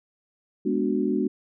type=chord; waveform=sine; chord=G# half-diminished seventh; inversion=none; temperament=equal; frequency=207.7 / 246.9 / 293.7 / 370 Hz; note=G#3 / B3 / D4 / F#4; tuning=0 / 0 / 0 / 0 cents; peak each=-27 dBFS; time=0.65-1.28 s; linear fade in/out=10 ms; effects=none